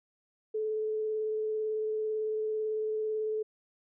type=tone with vibrato; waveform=sine; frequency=432.8 Hz; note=A4; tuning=29 cents flat; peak=-29 dBFS; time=0.54-3.43 s; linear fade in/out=10 ms; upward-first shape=sine; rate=18 Hz; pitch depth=11 cents each way; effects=none